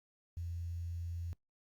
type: tone with quantisation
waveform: sine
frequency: 85.3 Hz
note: F2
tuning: 40 cents flat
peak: -38 dBFS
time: 0.37-1.33 s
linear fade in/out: 0 ms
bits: 11
effects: noise-tail reverb RT60 0.1 s tail -22 dB re dry + Opus 48 kbps